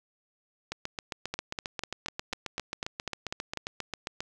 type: two click trains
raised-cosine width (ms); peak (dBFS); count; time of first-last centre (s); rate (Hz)
0.2; -16 / -15; 27 / 10; 0.72-4.205 / 1.34-3.573; 7.46 / 4.03
effects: none